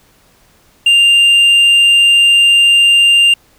sine tone with tanh clipping, 2794 Hz, F7, in tune, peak -6 dBFS, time 0.86-3.34 s, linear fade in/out 5 ms, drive 4 dB, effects pink hiss -50 dBFS RMS until 3.58 s

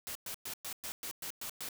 white noise bursts, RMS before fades -41 dBFS, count 9, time 0.07-1.688 s, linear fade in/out 0 ms, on 82 ms, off 110 ms, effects none

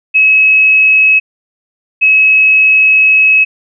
sine tone pair in turn, 2569 / 2569 Hz, E7 / E7, -45 / -45 cents, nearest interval unison, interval 0 cents, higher neither, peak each -4 dBFS, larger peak neither, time 0.14-1.2 / 2.01-3.45 s, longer second, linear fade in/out 20 ms, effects none

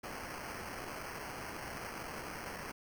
violet noise with sample-and-hold, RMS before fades -44 dBFS, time 0.03-2.72 s, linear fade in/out 10 ms, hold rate 3675 Hz, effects none

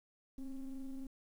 triangle ring-modulated tone, 138.59 Hz, C#3, in tune, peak -35 dBFS, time 0.38-1.07 s, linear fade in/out 5 ms, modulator 127 Hz, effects tanh soft clip ceiling -33 dBFS + 11-bit

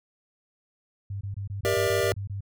sine tone bursts, 99.3 Hz, G2, 23 cents sharp, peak -30 dBFS, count 10, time 1.1-2.407 s, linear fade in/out 5 ms, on 110 ms, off 23 ms
square chord, E half-diminished seventh, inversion first, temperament just, 395.6 / 474.7 / 593.3 / 659.3 Hz, G4 / Bb4 / D5 / E5, +16 / +31 / +18 / 0 cents, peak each -28 / -28 / -29 / -33 dBFS, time 1.65-2.12 s, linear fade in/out 0 ms
effects none

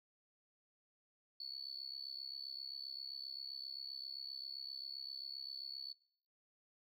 sine tone with amplitude modulation, 4435 Hz, C#8, in tune, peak -39 dBFS, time 1.4-5.93 s, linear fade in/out 5 ms, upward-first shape sine, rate 67.6 Hz, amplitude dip 90%, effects noise-tail reverb RT60 0.7 s tail -26 dB re dry + tanh soft clip ceiling -37 dBFS

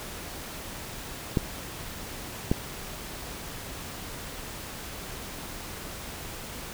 clicks, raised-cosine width 3 ms, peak -9 dBFS, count 2, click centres 1.372 / 2.515 s, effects pink hiss -39 dBFS RMS until 6.73 s

